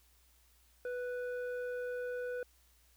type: tone with low-pass filter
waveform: square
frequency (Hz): 493.9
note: B4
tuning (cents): 0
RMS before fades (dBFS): -39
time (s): 0.85-2.43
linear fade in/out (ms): 2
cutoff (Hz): 1200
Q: 2.2
effects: added 60 Hz sine -67 dBFS peak until 2.96 s + white hiss -69 dBFS RMS until 2.96 s